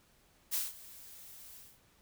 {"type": "noise with ADSR envelope", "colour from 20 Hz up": "blue", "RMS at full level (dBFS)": -32, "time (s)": [0.51, 1.8], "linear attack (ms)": 32, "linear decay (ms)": 180, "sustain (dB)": -20, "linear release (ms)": 230, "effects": ["pink hiss -67 dBFS RMS until 2.01 s"]}